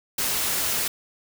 white noise, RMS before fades -25 dBFS, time 0.18-0.88 s, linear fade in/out 5 ms, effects none

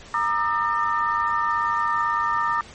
sine tone cluster, 936 / 1202 / 1300 / 1811 Hz, A#5 / D6 / E6 / A6, +7 / +40 / -24 / +49 cents, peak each -26 / -22 / -29 / -28 dBFS, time 0.14-2.61 s, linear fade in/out 2 ms, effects pink hiss -44 dBFS RMS until 2.74 s + MP3 32 kbps

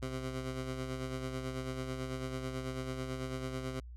15% pulse tone with tremolo, 130 Hz, C3, 11 cents flat, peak -29 dBFS, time 0.02-3.8 s, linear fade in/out 5 ms, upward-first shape sine, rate 9.1 Hz, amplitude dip 45%, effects added 60 Hz sine -45 dBFS peak until 3.96 s + low-pass 10000 Hz 12 dB/octave

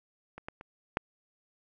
clicks, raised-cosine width 0.5 ms, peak -28 / -23 / -30 / -12 dBFS, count 4, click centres 0.38 / 0.485 / 0.611 / 0.971 s, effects none

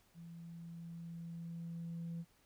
sine tone with level ramp, 168 Hz, E3, 33 cents sharp, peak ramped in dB -49 to -38 dBFS, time 0.14-2.25 s, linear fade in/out 50 ms, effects tanh soft clip ceiling -38 dBFS + pink hiss -71 dBFS RMS until 2.45 s

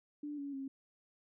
sine tone with pitch steps, 294.1 / 282.1 / 270.6 Hz, D4 / C#4 / C#4, +3 / +30 / -42 cents, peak -39 dBFS, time 0.23-0.68 s, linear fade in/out 5 ms, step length 150 ms, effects none

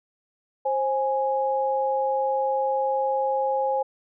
sine tone pair together, 530.1 / 830.6 Hz, C5 / G#5, +23 / 0 cents, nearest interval minor sixth, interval 777 cents, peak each -24 dBFS, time 0.65-3.83 s, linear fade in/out 10 ms, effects none

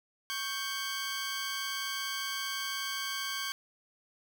15% pulse tone pair together, 1110.3 / 1568 Hz, C#6 / G6, +2 / 0 cents, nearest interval tritone, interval 598 cents, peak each -31 / -29 dBFS, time 0.3-3.52 s, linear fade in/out 0 ms, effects none

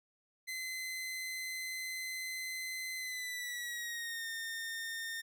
sawtooth tone with pitch glide, 2047 to 1823.7 Hz, C7 to A#6, -38 to -38 cents, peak -35 dBFS, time 0.47-5.22 s, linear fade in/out 20 ms, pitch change -200 cents, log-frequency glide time 2.97-4.28 s, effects none

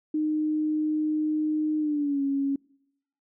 sine tone with pitch glide, 307.1 to 276.8 Hz, D#4 to C#4, -23 to -2 cents, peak -23 dBFS, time 0.14-2.56 s, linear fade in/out 5 ms, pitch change -179 cents, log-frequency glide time 1.79-2.22 s, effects noise-tail reverb RT60 0.8 s tail -26 dB re dry

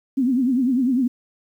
sine tone with vibrato, 254.6 Hz, C4, 47 cents flat, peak -16 dBFS, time 0.17-1.08 s, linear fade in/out 10 ms, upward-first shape triangle, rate 10 Hz, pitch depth 160 cents each way, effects 9-bit

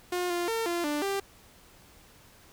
sawtooth tone with pitch steps, 357.3 / 348.9 / 453.8 / 345 / 295.2 / 394.4 Hz, F4 / F4 / A#4 / F4 / D4 / G4, +40 / -2 / -47 / -21 / +9 / +11 cents, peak -24 dBFS, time 0.12-1.2 s, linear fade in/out 5 ms, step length 180 ms, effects pink hiss -56 dBFS RMS until 2.52 s

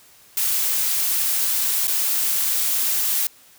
blue noise with dropouts, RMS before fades -21 dBFS, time 0.37-3.27 s, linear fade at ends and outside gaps 2 ms, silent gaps 1.872-1.878 s, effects white hiss -51 dBFS RMS until 3.58 s

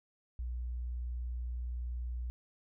sine tone, 60.6 Hz, B1, 32 cents flat, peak -35 dBFS, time 0.39-2.3 s, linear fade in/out 0 ms, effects none

